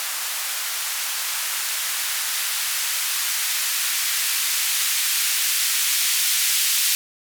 violet noise with band-pass filter sweep, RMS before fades -23 dBFS, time 0-6.95 s, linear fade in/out 0 ms, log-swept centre 990 to 2400 Hz, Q 0.88, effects none

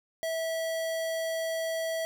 square tone, 652 Hz, E5, 19 cents flat, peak -30 dBFS, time 0.23-2.05 s, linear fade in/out 0 ms, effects none

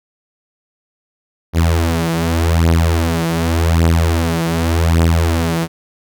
sawtooth beating tone pair, 82.41 / 83.27 Hz, E2 / E2, 0 / +18 cents, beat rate 0.86 Hz, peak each -11 dBFS, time 1.53-5.68 s, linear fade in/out 50 ms, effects none

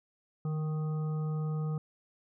harmonic tone with a mistuned harmonic, 155.56 Hz, D#3, in tune, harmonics 1 / 3 / 5 / 7 / 8, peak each -30 / -44 / -51 / -58 / -50 dBFS, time 0.45-1.78 s, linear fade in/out 2 ms, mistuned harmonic 1, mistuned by -21 cents, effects none

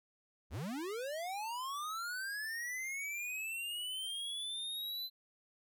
square linear sweep, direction up, 52.8 to 4052 Hz, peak -39 dBFS, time 0.5-5.1 s, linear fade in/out 50 ms, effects none

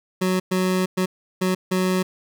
25% pulse tone bursts at uneven times, 185 Hz, F#3, in tune, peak -15 dBFS, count 5, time 0.21-0.4 / 0.51-0.86 / 0.97-1.06 / 1.41-1.55 / 1.71-2.03 s, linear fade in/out 10 ms, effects none

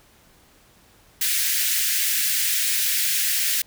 white high-pass noise, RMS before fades -22 dBFS, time 1.21-3.62 s, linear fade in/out 5 ms, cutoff 1600 Hz, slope 48 dB/octave, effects pink hiss -55 dBFS RMS until 3.66 s

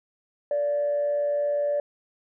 sine tone with frequency modulation, 581 Hz, D5, 19 cents flat, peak -21 dBFS, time 0.51-1.8 s, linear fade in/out 2 ms, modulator 117 Hz, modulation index 0.22, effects tanh soft clip ceiling -18 dBFS

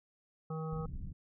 harmonic tone, 158.9 Hz, D#3, 37 cents sharp, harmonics 1 / 3 / 5 / 7 / 8, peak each -37 / -43 / -49 / -53 / -48 dBFS, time 0.5-0.86 s, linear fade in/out 5 ms
pink low-pass noise, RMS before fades -42 dBFS, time 0.72-1.13 s, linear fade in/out 10 ms, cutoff 190 Hz, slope 24 dB/octave
effects none

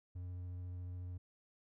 triangle tone with vibrato, 89.7 Hz, F2, 47 cents sharp, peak -40 dBFS, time 0.15-1.18 s, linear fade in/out 10 ms, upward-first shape sine, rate 14 Hz, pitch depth 12 cents each way, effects none

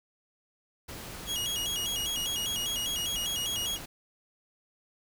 pink noise, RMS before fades -42 dBFS, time 0.88-3.86 s, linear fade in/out 10 ms
sawtooth tone with vibrato, 3084 Hz, G7, 29 cents flat, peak -27 dBFS, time 1.26-3.79 s, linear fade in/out 50 ms, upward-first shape square, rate 5 Hz, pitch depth 120 cents each way
effects none

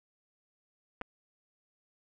clicks, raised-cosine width 0.5 ms, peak -23 dBFS, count 2, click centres 1.013 / 1.017 s, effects none

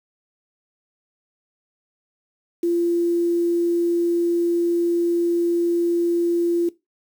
sine tone with quantisation, 343.5 Hz, F4, 29 cents flat, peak -17 dBFS, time 2.63-6.69 s, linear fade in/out 5 ms, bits 7, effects noise-tail reverb RT60 0.2 s tail -18 dB re dry

